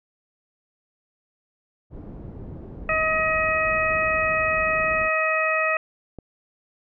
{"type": "low-pass noise", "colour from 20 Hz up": "pink", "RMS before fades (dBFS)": -37, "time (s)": [1.9, 5.1], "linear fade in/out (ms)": 50, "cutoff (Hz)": 390, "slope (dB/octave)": 12}
{"type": "harmonic tone", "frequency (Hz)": 633, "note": "D#5", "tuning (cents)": 30, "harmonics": [1, 2, 3, 4], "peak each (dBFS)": [-25, -25, -25, -25], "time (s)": [2.89, 5.77], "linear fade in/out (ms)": 2}
{"type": "click", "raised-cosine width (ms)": 2, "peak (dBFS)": -24, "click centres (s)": 6.187}
{"effects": []}